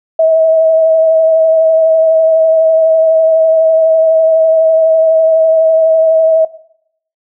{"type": "tone with vibrato", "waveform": "sine", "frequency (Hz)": 644, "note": "E5", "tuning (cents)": -41, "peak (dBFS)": -5, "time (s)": [0.19, 6.45], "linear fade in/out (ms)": 5, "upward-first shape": "sine", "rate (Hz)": 12, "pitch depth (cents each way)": 20, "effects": ["noise-tail reverb RT60 0.7 s tail -18 dB re dry"]}